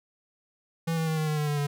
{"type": "tone with pitch steps", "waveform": "square", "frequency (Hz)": [164.81, 161.7, 158.65, 155.65, 152.71, 149.83, 147, 144.22], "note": ["E3", "E3", "D#3", "D#3", "D#3", "D3", "D3", "D3"], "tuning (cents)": [0, -33, 34, 1, -32, 35, 2, -31], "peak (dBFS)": -26, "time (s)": [0.87, 1.67], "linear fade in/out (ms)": 10, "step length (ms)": 100, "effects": []}